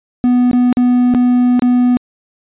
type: tone with dropouts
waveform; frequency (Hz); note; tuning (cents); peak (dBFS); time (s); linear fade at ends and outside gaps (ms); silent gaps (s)
triangle; 246.9; B3; 0; -6; 0.24-1.97; 0; 0.513-0.532 / 0.727-0.771 / 1.139-1.148 / 1.594-1.622
effects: resampled to 8000 Hz